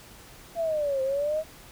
sine linear two-way sweep, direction down then up, 684 to 523.3 to 639 Hz, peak -24 dBFS, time 0.55-1.44 s, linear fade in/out 50 ms, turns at 1.02 s, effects pink hiss -49 dBFS RMS until 1.71 s

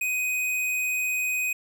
square tone, 2502 Hz, D#7, 9 cents sharp, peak -25 dBFS, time 0.01-1.53 s, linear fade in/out 5 ms, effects none

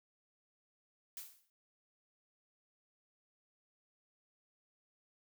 blue noise with exponential decay, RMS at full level -43 dBFS, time 1.17-1.5 s, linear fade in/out 1 ms, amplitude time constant 70 ms, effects none

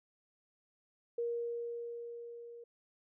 sine tone with level ramp, 471.1 Hz, A#4, 18 cents sharp, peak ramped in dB -32 to -48 dBFS, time 1.18-2.64 s, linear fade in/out 5 ms, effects none

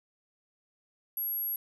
sine tone, 11520 Hz, F#9, 47 cents flat, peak -30 dBFS, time 1.17-1.56 s, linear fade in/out 2 ms, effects none

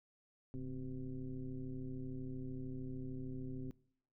sine tone with frequency modulation, 138.59 Hz, C#3, in tune, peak -40 dBFS, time 0.54-3.71 s, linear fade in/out 0 ms, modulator 122 Hz, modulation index 1.5, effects noise-tail reverb RT60 0.7 s tail -23 dB re dry

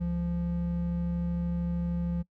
triangle tone pair together, 68.7 / 172.99 Hz, C#2 / F3, -15 / -16 cents, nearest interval octave + major third, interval 1599 cents, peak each -33 / -26 dBFS, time 0-2.23 s, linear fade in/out 20 ms, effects noise-tail reverb RT60 0.1 s tail -22 dB re dry

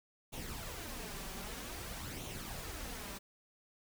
pink noise with flanger, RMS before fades -44 dBFS, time 0.32-3.19 s, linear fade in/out 20 ms, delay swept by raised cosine 0.3 to 5.2 ms, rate 0.52 Hz, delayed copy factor +0.55, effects none

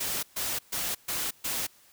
white noise bursts, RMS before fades -31 dBFS, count 5, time 0-1.67 s, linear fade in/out 10 ms, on 230 ms, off 130 ms, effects white hiss -59 dBFS RMS until 1.92 s

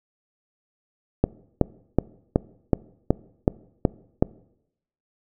click train, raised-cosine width 2 ms, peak -3 dBFS, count 9, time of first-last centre 1.24-4.225 s, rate 2.68 Hz, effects noise-tail reverb RT60 0.8 s tail -22 dB re dry

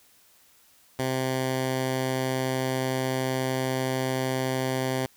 10% pulse tone, 130.5 Hz, C3, 4 cents flat, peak -17 dBFS, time 0.99-5.06 s, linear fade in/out 2 ms, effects white hiss -59 dBFS RMS until 5.16 s

